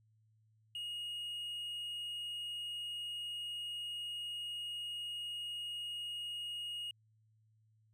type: tone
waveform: triangle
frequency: 2872 Hz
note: F7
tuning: 48 cents sharp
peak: -38 dBFS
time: 0.75-6.91 s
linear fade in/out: 2 ms
effects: added 109 Hz sine -68 dBFS peak until 7.93 s